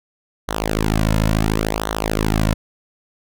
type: tone with flanger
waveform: sawtooth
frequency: 53.5 Hz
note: A1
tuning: 48 cents flat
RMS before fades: -19 dBFS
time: 0.48-2.54 s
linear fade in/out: 10 ms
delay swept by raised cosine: 0.4 to 2.6 ms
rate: 0.71 Hz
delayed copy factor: -0.85
effects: none